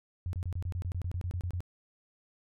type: tone bursts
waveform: sine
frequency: 89 Hz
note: F2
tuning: 33 cents sharp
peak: -31 dBFS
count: 14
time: 0.26-1.605 s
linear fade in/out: 0 ms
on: 71 ms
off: 27 ms
effects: none